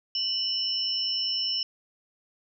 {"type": "tone pair together", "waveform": "sine", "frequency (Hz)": [2960, 5345], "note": ["F#7", "E8"], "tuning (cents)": [0, 23], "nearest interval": "minor seventh", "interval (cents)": 1023, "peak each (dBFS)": [-30, -27], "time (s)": [0.15, 1.63], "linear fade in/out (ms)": 2, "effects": []}